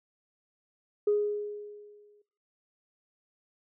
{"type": "tone with exponential decay", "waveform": "sine", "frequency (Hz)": 415.3, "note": "G#4", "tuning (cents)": 0, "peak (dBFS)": -20, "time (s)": [1.07, 2.22], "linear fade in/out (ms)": 5, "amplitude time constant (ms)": 250, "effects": ["noise-tail reverb RT60 0.5 s tail -22 dB re dry", "tanh soft clip ceiling -17 dBFS"]}